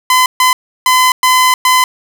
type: tone bursts at uneven times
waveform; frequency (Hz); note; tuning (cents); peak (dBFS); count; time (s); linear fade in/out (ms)
sawtooth; 1018; C6; -48; -3; 5; 0.1-0.26 / 0.4-0.53 / 0.86-1.12 / 1.23-1.54 / 1.65-1.84; 2
effects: none